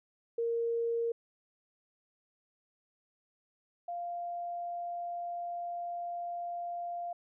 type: tone pair in turn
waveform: sine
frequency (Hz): 464.6 / 696.1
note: A#4 / F5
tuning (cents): -6 / -6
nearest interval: perfect fifth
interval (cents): 700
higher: second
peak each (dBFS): -29 / -35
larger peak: first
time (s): 0.38-1.12 / 3.88-7.13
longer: second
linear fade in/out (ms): 5
effects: none